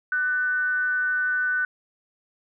sine tone with frequency modulation, 1498 Hz, F#6, 21 cents sharp, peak -21 dBFS, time 0.12-1.65 s, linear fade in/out 2 ms, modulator 303 Hz, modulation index 0.24, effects none

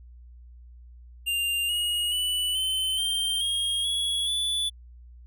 square tone with pitch steps, 2794 / 2881 / 2970 / 3063 / 3158 / 3256 / 3357 / 3462 Hz, F7 / F#7 / F#7 / G7 / G7 / G#7 / G#7 / A7, 0 / -47 / +6 / -41 / +12 / -35 / +18 / -29 cents, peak -25 dBFS, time 1.26-4.7 s, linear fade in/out 20 ms, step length 430 ms, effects added 60 Hz sine -45 dBFS peak until 5.26 s

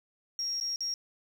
triangle tone with dropouts, 5588 Hz, F8, in tune, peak -27 dBFS, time 0.39-0.94 s, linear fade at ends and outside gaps 1 ms, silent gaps 0.601-0.611 / 0.76-0.806 s, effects tanh soft clip ceiling -28 dBFS + 9-bit

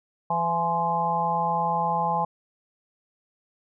harmonic tone with a mistuned harmonic, 168.3 Hz, E3, 36 cents sharp, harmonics 1 / 3 / 4 / 5 / 6, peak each -32 / -35 / -31 / -24 / -28 dBFS, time 0.3-2.25 s, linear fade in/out 5 ms, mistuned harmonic 6, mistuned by +54 cents, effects none

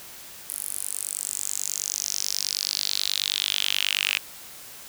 sawtooth tone with high-pass filter sweep, 49.31 Hz, G1, 11 cents sharp, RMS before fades -28 dBFS, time 0.49-4.18 s, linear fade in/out 10 ms, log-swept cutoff 11000 to 2600 Hz, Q 4.2, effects white hiss -43 dBFS RMS until 4.88 s

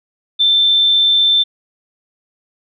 sine tone, 3552 Hz, A7, 16 cents sharp, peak -9 dBFS, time 0.39-1.44 s, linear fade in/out 20 ms, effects none

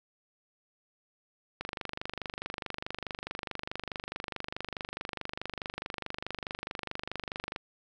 click train, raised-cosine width 0.3 ms, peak -19 dBFS, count 148, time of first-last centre 1.61-7.561 s, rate 24.7 Hz, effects none

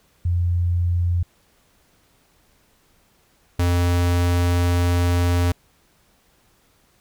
sine / square tone pair in turn, 87.31 / 87.71 Hz, F2 / F2, 0 / +8 cents, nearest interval unison, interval 8 cents, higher second, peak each -17 dBFS, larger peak neither, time 0.25-1.23 / 3.59-5.52 s, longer second, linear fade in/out 5 ms, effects pink hiss -60 dBFS RMS until 7 s

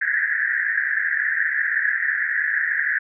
pink band-pass noise, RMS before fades -22 dBFS, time 0.01-2.99 s, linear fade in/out 10 ms, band 1600 to 1900 Hz, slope 96 dB/octave, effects none

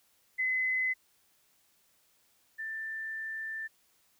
sine tone pair in turn, 2031 / 1776.5 Hz, B6 / A6, +48 / +16 cents, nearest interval major second, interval 232 cents, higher first, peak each -27 / -35 dBFS, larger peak first, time 0.38-0.94 / 2.58-3.68 s, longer second, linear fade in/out 20 ms, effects white hiss -69 dBFS RMS until 4.19 s

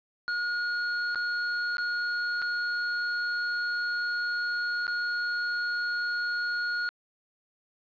square tone with dropouts, 1439 Hz, F#6, 49 cents flat, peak -28 dBFS, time 0.28-6.89 s, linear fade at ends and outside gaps 0 ms, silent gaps 1.147-1.157 / 1.769-1.782 / 2.418-2.423 / 4.868-4.879 s, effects resampled to 11025 Hz + 9-bit

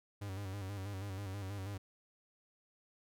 45% pulse tone with vibrato, 98.1 Hz, G2, 2 cents sharp, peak -40 dBFS, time 0.21-1.78 s, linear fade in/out 10 ms, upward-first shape square, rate 6.2 Hz, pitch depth 59 cents each way, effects none

